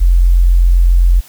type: tone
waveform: sine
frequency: 43.84 Hz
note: F1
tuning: 7 cents sharp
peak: -5 dBFS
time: 0-1.21 s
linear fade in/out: 20 ms
effects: white hiss -41 dBFS RMS until 1.28 s